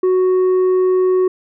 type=tone with tanh clipping; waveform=sine; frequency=370 Hz; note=F#4; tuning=in tune; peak=-12 dBFS; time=0.03-1.28 s; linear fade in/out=5 ms; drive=4 dB; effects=none